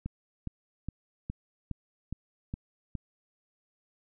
click train, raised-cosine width 5 ms, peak -22 dBFS, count 8, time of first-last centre 0.06-2.953 s, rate 2.42 Hz, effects none

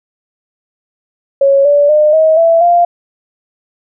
sine tone with pitch steps, 552 / 578.1 / 605.4 / 634.1 / 664.1 / 695.5 Hz, C#5 / D5 / D#5 / D#5 / E5 / F5, -7 / -27 / -48 / +33 / +13 / -7 cents, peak -5 dBFS, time 1.41-2.85 s, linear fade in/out 5 ms, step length 240 ms, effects none

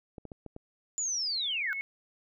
clicks, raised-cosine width 2 ms, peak -29 dBFS, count 5, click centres 0.182 / 0.253 / 0.318 / 0.463 / 0.564 s
sine linear sweep, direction down, 7100 to 1458 Hz, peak -29 dBFS, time 0.98-1.73 s, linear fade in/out 0 ms
sine tone with exponential growth, 2193 Hz, C#7, 19 cents flat, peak -30 dBFS, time 1.25-1.81 s, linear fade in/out 0 ms, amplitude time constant 120 ms
effects none

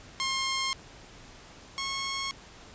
10% pulse tone pair in turn, 1067 / 1091.3 Hz, C6 / C#6, +34 / -27 cents, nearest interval unison, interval 39 cents, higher second, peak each -19 / -22 dBFS, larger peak first, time 0.2-0.73 / 1.78-2.31 s, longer neither, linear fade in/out 0 ms, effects pink hiss -50 dBFS RMS until 2.74 s + resampled to 16000 Hz

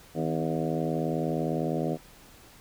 harmonic tone with a mistuned harmonic, 79.8 Hz, D#2, 44 cents sharp, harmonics 2 / 3 / 4 / 5 / 6 / 7 / 8 / 9, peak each -31 / -33 / -34 / -35 / -36 / -36 / -37 / -38 dBFS, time 0.14-1.98 s, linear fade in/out 50 ms, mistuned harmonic 3, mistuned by +63 cents, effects pink hiss -53 dBFS RMS until 2.6 s

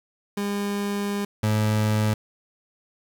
30% pulse tone pair in turn, 202.6 / 107.32 Hz, G#3 / A2, -43 / -43 cents, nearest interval major seventh, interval 1100 cents, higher first, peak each -22 / -17 dBFS, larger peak second, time 0.37-1.25 / 1.43-2.14 s, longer first, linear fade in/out 5 ms, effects 8-bit

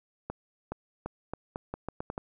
accelerating click train, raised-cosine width 1 ms, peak -20 dBFS, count 10, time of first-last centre 0.3-2.179 s, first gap 420 ms, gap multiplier 0.81, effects none

